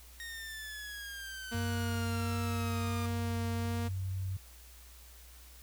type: exponential sweep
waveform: sawtooth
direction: down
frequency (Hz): 1864.7 to 1199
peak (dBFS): -38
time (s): 0.2-3.06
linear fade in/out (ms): 0
type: tone with vibrato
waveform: sawtooth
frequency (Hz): 233.1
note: A#3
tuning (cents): 0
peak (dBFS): -32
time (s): 1.51-3.89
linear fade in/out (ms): 20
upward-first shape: sine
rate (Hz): 1.4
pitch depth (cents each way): 9
type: tone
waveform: sine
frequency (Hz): 94.7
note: F#2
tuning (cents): +41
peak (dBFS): -33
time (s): 1.54-4.37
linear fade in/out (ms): 5
effects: added 60 Hz sine -53 dBFS peak until 5.62 s + white hiss -57 dBFS RMS until 5.62 s